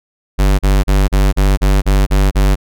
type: tone bursts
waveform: square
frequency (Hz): 48.75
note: G1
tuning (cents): -9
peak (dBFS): -9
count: 9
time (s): 0.38-2.558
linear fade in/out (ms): 20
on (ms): 210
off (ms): 36
effects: none